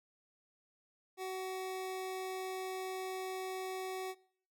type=tone; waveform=25% pulse; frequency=375.6 Hz; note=F#4; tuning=26 cents sharp; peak=-35 dBFS; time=1.17-4.15 s; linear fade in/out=50 ms; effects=noise-tail reverb RT60 0.6 s tail -23 dB re dry